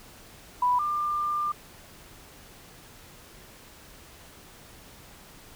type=tone pair in turn; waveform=sine; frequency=987.8 / 1194.9 Hz; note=B5 / D6; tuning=0 / +30 cents; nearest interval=minor third; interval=330 cents; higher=second; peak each=-20 / -25 dBFS; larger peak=first; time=0.62-0.79 / 0.79-1.52 s; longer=second; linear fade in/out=5 ms; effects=pink hiss -50 dBFS RMS until 5.55 s